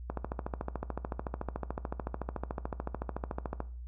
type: click train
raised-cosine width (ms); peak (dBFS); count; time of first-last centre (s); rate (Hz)
1; -20; 49; 0.1-3.604; 13.7
effects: noise-tail reverb RT60 0.4 s tail -17 dB re dry + added 60 Hz sine -40 dBFS peak until 3.87 s